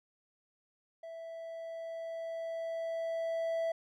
triangle tone with level ramp, 659.3 Hz, E5, in tune, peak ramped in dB -41 to -28 dBFS, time 1.03-3.72 s, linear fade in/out 5 ms, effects none

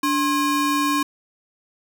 square ring-modulated tone, 678 Hz, E5, 49 cents sharp, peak -16 dBFS, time 0.03-1.03 s, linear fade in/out 5 ms, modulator 387 Hz, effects none

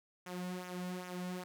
sawtooth tone with flanger, 180.8 Hz, F#3, 40 cents flat, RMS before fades -42 dBFS, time 0.26-1.44 s, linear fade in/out 5 ms, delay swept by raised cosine 0.22 to 2.52 ms, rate 2.5 Hz, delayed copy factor -0.65, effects none

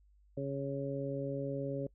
harmonic tone, 138.59 Hz, C#3, in tune, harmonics 1 / 2 / 3 / 4, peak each -39 / -40 / -41 / -39 dBFS, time 0.37-1.87 s, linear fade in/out 5 ms, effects noise-tail reverb RT60 0.1 s tail -24 dB re dry + added 50 Hz sine -62 dBFS peak until 1.94 s

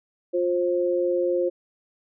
sine tone pair together, 353.7 / 530 Hz, F4 / C5, +22 / +22 cents, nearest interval perfect fifth, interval 700 cents, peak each -23 dBFS, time 0.33-1.5 s, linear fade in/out 20 ms, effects none

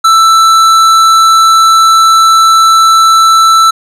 triangle tone with hard clipping, 1326 Hz, E6, 10 cents sharp, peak -4 dBFS, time 0.04-3.71 s, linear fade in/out 10 ms, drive 16 dB, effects none

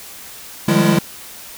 square tone cluster, 154.1 / 177 / 200.9 / 210.2 / 337.9 Hz, D#3 / F3 / G3 / G#3 / E4, -16 / +23 / +43 / +21 / +43 cents, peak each -19 dBFS, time 0.68-0.99 s, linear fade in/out 5 ms, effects white hiss -36 dBFS RMS until 1.57 s

